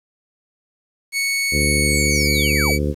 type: tone with pitch glide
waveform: sawtooth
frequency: 2217 to 2277 Hz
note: C#7 to C#7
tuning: 0 to +46 cents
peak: -15 dBFS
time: 1.12-2.79 s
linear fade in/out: 50 ms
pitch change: +46 cents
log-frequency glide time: 1.83-2.68 s
type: harmonic tone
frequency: 73.42 Hz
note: D2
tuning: in tune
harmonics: 1 / 2 / 3 / 4 / 5 / 6 / 7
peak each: -21 / -24 / -26 / -27 / -28 / -29 / -29 dBFS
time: 1.51-2.95 s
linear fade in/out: 50 ms
type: linear sweep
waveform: sine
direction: down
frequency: 11330 to 310.5 Hz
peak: -25 dBFS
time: 1.6-2.74 s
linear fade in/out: 10 ms
effects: resampled to 32000 Hz + 8-bit